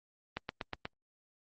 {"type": "click train", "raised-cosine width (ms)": 0.3, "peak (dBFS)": -19, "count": 5, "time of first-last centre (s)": [0.37, 0.854], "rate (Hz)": 8.26, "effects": ["low-pass 5000 Hz 12 dB/octave", "Opus 32 kbps"]}